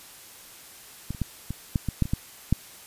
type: clicks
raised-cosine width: 5 ms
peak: -18 / -27 / -13 / -18 / -10 / -14 / -8 / -21 / -11 / -7 dBFS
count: 10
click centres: 1.106 / 1.148 / 1.217 / 1.506 / 1.758 / 1.887 / 2.023 / 2.055 / 2.135 / 2.526 s
effects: white hiss -47 dBFS RMS until 2.86 s + resampled to 32000 Hz